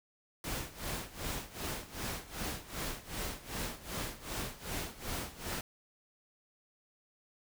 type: noise with tremolo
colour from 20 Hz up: pink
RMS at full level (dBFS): -37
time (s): 0.44-5.61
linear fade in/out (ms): 2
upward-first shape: sine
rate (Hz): 2.6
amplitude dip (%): 85
effects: none